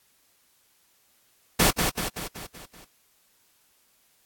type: noise with echo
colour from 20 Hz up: pink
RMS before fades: -19 dBFS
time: 1.59-1.71 s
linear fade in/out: 10 ms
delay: 190 ms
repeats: 6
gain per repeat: -5 dB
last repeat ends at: 2.85 s
effects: white hiss -64 dBFS RMS until 4.25 s + AAC 64 kbps